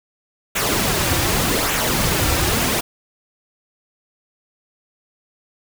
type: noise with flanger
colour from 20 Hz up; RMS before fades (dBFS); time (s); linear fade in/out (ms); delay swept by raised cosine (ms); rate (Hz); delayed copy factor
pink; -19; 0.55-2.81; 10; 0.2 to 4.8; 0.85; -0.55
effects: none